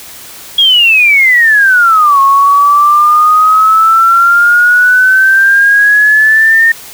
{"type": "exponential two-way sweep", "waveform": "sine", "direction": "down then up", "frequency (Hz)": [3322, 1090, 1833], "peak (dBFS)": -3, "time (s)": [0.58, 6.72], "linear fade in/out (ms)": 5, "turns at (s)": 2.2, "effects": ["white hiss -30 dBFS RMS until 6.93 s"]}